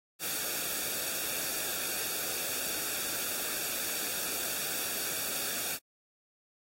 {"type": "noise with comb filter", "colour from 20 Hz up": "white", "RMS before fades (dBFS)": -34, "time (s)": [0.19, 5.79], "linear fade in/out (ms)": 50, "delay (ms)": 0.98, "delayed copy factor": -0.6, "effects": ["AAC 48 kbps"]}